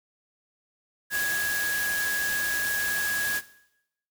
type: tone in noise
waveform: sine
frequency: 1661 Hz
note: G#6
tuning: in tune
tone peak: -25 dBFS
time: 1.1-3.42 s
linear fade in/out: 50 ms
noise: white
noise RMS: -32 dBFS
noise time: 1.1-3.42 s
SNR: +4 dB
effects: noise-tail reverb RT60 0.8 s tail -17 dB re dry